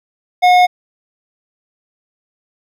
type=tone with hard clipping; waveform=sine; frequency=723 Hz; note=F#5; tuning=40 cents flat; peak=-8 dBFS; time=0.42-0.67 s; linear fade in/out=20 ms; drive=11 dB; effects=none